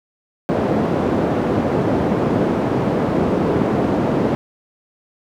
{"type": "band-pass noise", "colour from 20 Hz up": "white", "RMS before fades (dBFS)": -18, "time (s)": [0.49, 4.35], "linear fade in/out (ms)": 0, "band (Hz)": [130, 420], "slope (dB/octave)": 12, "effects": []}